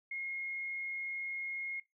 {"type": "tone with frequency modulation", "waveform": "sine", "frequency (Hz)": 2151, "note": "C7", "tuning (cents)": 47, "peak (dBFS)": -37, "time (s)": [0.11, 1.8], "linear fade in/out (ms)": 5, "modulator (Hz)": 53.8, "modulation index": 0.22, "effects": ["noise-tail reverb RT60 0.2 s tail -19 dB re dry"]}